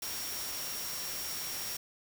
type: tone in noise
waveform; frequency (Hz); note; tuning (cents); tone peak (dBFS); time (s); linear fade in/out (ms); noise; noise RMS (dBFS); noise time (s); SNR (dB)
sine; 5588; F8; 0; -41; 0.02-1.77; 5; white; -39; 0.02-1.77; -5
effects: none